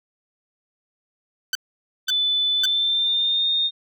15% pulse tone bursts, 1525 Hz, G6, 48 cents flat, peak -14 dBFS, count 3, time 1.53-2.656 s, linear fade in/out 2 ms, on 22 ms, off 530 ms
sine tone with pitch glide, 3500 to 3668 Hz, A7 to A#7, -10 to -29 cents, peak -18 dBFS, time 2.07-3.71 s, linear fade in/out 50 ms, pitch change +81 cents, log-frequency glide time 2.54-3.48 s
effects none

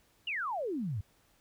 sine exponential sweep, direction down, 2960 to 89.9 Hz, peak -32 dBFS, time 0.27-1.01 s, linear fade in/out 5 ms, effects pink hiss -68 dBFS RMS until 1.4 s

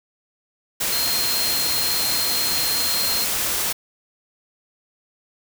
sine tone in noise, 4200 Hz, C8, 6 cents sharp, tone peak -23 dBFS, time 0.92-3.25 s, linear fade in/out 10 ms, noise white, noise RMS -23 dBFS, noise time 0.8-3.73 s, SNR -3 dB, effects none

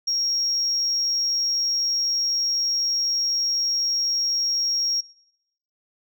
sine tone, 5588 Hz, F8, in tune, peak -19 dBFS, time 0.07-5.01 s, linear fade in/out 10 ms, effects noise-tail reverb RT60 0.9 s tail -24 dB re dry + tanh soft clip ceiling -17 dBFS

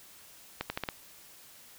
accelerating click train, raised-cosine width 0.3 ms, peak -16 dBFS, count 5, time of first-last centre 0.61-0.888 s, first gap 90 ms, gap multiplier 0.83, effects white hiss -54 dBFS RMS until 1.78 s

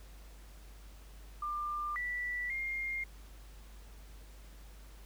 sine tone with pitch steps, 1194 / 1963 / 2121 Hz, D6 / B6 / C7, +28 / -11 / +23 cents, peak -34 dBFS, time 1.42-3.04 s, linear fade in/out 5 ms, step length 540 ms, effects added 50 Hz sine -50 dBFS peak until 5.05 s + pink hiss -60 dBFS RMS until 5.05 s

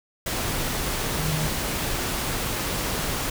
sine tone in noise, 155.1 Hz, D#3, 5 cents flat, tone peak -25 dBFS, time 1.18-1.48 s, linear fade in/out 5 ms, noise pink, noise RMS -27 dBFS, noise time 0.26-3.3 s, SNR -1 dB, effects none

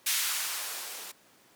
violet noise with band-pass filter sweep, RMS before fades -33 dBFS, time 0.06-1.12 s, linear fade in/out 10 ms, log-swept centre 2100 to 310 Hz, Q 0.9, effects pink hiss -60 dBFS RMS until 1.55 s + high-pass 200 Hz 12 dB/octave

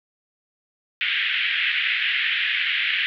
pink band-pass noise, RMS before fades -23 dBFS, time 1.01-3.06 s, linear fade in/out 0 ms, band 1700 to 3300 Hz, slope 48 dB/octave, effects none

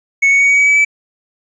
triangle tone with pitch steps, 2210 / 2225 / 2241 / 2256 / 2272 / 2288 / 2304 Hz, C#7 / C#7 / C#7 / C#7 / C#7 / D7 / D7, -6 / +6 / +18 / +30 / +42 / -46 / -34 cents, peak -6 dBFS, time 0.22-0.85 s, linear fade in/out 10 ms, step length 90 ms, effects resampled to 22050 Hz + 8-bit

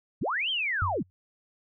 sine linear two-way sweep, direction up then down, 61.74 to 3232 to 106.1 Hz, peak -26 dBFS, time 0.21-1.03 s, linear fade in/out 10 ms, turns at 0.5 s
sine tone with exponential decay, 92.5 Hz, F#2, in tune, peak -23 dBFS, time 0.82-1.1 s, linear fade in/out 0 ms, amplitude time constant 59 ms
effects none

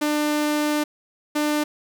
sawtooth tone pair in turn, 298.8 / 298.8 Hz, D4 / D4, +30 / +30 cents, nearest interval unison, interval 0 cents, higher neither, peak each -16 dBFS, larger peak neither, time 0.01-0.84 / 1.35-1.64 s, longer first, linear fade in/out 10 ms, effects none

